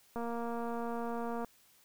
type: click train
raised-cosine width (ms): 1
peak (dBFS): -26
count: 302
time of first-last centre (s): 0.16-1.446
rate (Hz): 234
effects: white hiss -65 dBFS RMS until 1.84 s